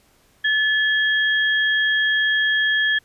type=tone pair together; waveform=sine; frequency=1729 / 3264 Hz; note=A6 / G#7; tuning=-31 / -31 cents; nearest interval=major seventh; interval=1100 cents; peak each=-17 / -23 dBFS; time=0.44-2.99 s; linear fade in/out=10 ms; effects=pink hiss -58 dBFS RMS until 3.04 s + resampled to 32000 Hz